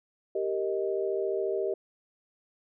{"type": "chord", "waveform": "sine", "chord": "Eb major", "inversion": "first", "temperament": "equal with one note detuned", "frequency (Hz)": [392, 466.2, 625.1], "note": ["G4", "Bb4", "Eb5"], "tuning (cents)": [0, 0, 8], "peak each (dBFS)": [-29, -33, -33], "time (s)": [0.35, 1.74], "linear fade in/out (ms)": 5, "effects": []}